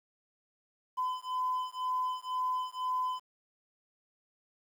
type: beating tone pair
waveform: triangle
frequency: 1013 / 1015 Hz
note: B5 / B5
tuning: +44 / +47 cents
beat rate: 2 Hz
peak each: -31 dBFS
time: 0.97-3.2 s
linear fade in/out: 20 ms
effects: tanh soft clip ceiling -26 dBFS + 10-bit